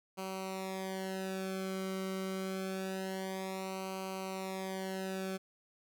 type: tone with flanger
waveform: sawtooth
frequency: 190 Hz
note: F#3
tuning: 46 cents sharp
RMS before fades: -39 dBFS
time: 0.17-5.38 s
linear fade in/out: 20 ms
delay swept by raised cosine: 0.56 to 1.16 ms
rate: 0.26 Hz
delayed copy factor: -1
effects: none